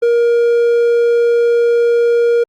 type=tone; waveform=triangle; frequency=471.6 Hz; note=A#4; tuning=20 cents sharp; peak=-7 dBFS; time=0.02-2.44 s; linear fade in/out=10 ms; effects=Opus 48 kbps